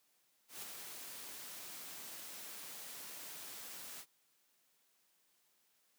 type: noise with ADSR envelope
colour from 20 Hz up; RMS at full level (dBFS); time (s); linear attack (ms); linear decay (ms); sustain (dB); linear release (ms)
white; -45; 0.48-4.06; 140; 21; -4; 66
effects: white hiss -75 dBFS RMS until 5.98 s + high-pass 150 Hz 12 dB/octave